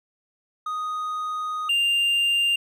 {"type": "tone pair in turn", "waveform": "triangle", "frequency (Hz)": [1244.5, 2794], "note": ["D#6", "F7"], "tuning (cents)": [0, 0], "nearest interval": "octave + major second", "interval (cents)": 1400, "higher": "second", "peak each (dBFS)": [-24, -17], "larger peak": "second", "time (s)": [[0.66, 1.69], [1.69, 2.56]], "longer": "first", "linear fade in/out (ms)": 5, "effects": []}